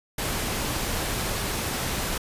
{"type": "noise", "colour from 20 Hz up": "pink", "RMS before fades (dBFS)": -28, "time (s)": [0.18, 2.18], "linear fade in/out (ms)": 5, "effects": ["resampled to 32000 Hz"]}